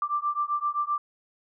sine beating tone pair, 1174.7 / 1182.4 Hz, D6 / D6, 0 / +11 cents, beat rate 7.7 Hz, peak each -28 dBFS, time 0.02-0.98 s, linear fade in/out 2 ms, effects none

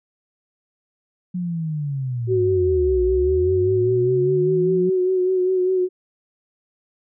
sine linear two-way sweep, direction down then up, 182.5 to 58.27 to 182.5 Hz, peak -22 dBFS, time 1.34-4.9 s, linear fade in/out 10 ms, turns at 3.05 s
sine tone with vibrato, 370 Hz, F#4, in tune, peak -16 dBFS, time 2.27-5.89 s, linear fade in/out 50 ms, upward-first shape sine, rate 5 Hz, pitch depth 32 cents each way
effects none

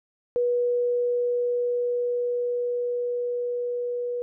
sine tone with level ramp, 486 Hz, B4, 28 cents flat, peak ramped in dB -20 to -26 dBFS, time 0.36-4.22 s, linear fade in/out 0 ms, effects none

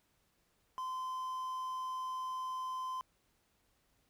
triangle tone with quantisation, 1030 Hz, C6, 28 cents flat, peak -35 dBFS, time 0.78-3.01 s, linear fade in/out 0 ms, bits 10, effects pink hiss -75 dBFS RMS until 4.09 s

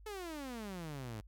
sawtooth exponential sweep, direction down, 440 to 102.7 Hz, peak -38 dBFS, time 0.06-1.21 s, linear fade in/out 5 ms, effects added 50 Hz sine -54 dBFS peak until 1.27 s

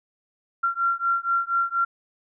sine beating tone pair, 1371 / 1375.2 Hz, F6 / F6, -32 / -27 cents, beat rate 4.2 Hz, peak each -24 dBFS, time 0.63-1.85 s, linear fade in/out 10 ms, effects none

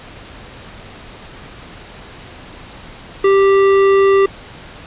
triangle tone with hard clipping, 392 Hz, G4, in tune, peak -10 dBFS, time 3.24-4.26 s, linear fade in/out 5 ms, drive 16 dB, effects pink hiss -36 dBFS RMS until 4.86 s + resampled to 8000 Hz

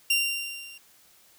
sawtooth tone with level ramp, 2773 Hz, F7, 13 cents flat, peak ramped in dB -16 to -41 dBFS, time 0.1-0.78 s, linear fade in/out 5 ms, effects white hiss -58 dBFS RMS until 1.38 s

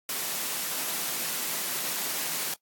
white high-pass noise, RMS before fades -31 dBFS, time 0.09-2.54 s, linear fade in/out 2 ms, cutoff 140 Hz, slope 48 dB/octave, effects noise-tail reverb RT60 0.1 s tail -20 dB re dry + AAC 64 kbps

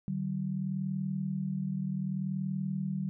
sine tone pair together, 149.9 / 190.55 Hz, D3 / G3, +36 / -49 cents, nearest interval major third, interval 415 cents, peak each -35 / -32 dBFS, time 0.08-3.09 s, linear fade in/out 0 ms, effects none

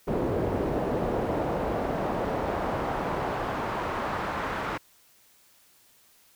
brown noise with band-pass filter sweep, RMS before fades -29 dBFS, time 0.07-4.78 s, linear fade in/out 10 ms, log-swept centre 440 to 1300 Hz, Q 1.2, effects white hiss -60 dBFS RMS until 6.35 s

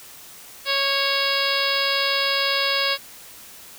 harmonic tone with a mistuned harmonic, 554 Hz, C#5, 1 cent flat, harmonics 1 / 2 / 3 / 4 / 5 / 6 / 7 / 8 / 9, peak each -28 / -28 / -28 / -28 / -28 / -28 / -28 / -28 / -28 dBFS, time 0.65-2.98 s, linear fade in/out 50 ms, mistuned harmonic 3, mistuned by -20 cents, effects white hiss -43 dBFS RMS until 3.78 s

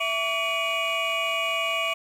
triangle tone cluster, 663 / 1141 / 2268 / 2462 / 2899 Hz, E5 / C#6 / C#7 / D#7 / F#7, +10 / +50 / +39 / -19 / -36 cents, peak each -28 dBFS, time 0-1.94 s, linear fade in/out 10 ms, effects tanh soft clip ceiling -15 dBFS + 9-bit

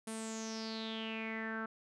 sawtooth tone with low-pass filter sweep, 222.2 Hz, A3, 17 cents sharp, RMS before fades -41 dBFS, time 0.07-1.66 s, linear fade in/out 5 ms, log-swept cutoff 9800 to 1400 Hz, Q 7.5, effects none

